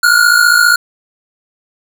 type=tone pair together; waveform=square; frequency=1404 / 1458.9 Hz; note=F6 / F#6; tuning=+9 / -25 cents; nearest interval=minor second; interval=66 cents; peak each=-10 dBFS; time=0.03-0.76 s; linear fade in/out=5 ms; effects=none